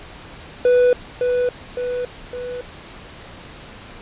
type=tone with echo; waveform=triangle; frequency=493.9 Hz; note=B4; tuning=in tune; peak=-9 dBFS; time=0.65-0.93 s; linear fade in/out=2 ms; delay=560 ms; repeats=3; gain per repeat=-5 dB; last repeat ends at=2.61 s; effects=pink hiss -39 dBFS RMS until 4.01 s + resampled to 8000 Hz